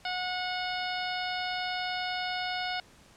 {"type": "harmonic tone", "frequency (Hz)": 730, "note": "F#5", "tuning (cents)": -24, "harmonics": [1, 2, 3, 4, 5, 6, 7], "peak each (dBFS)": [-34, -37, -39, -40, -41, -42, -42], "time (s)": [0.05, 2.8], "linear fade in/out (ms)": 2, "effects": ["pink hiss -57 dBFS RMS until 3.16 s", "low-pass 9000 Hz 12 dB/octave"]}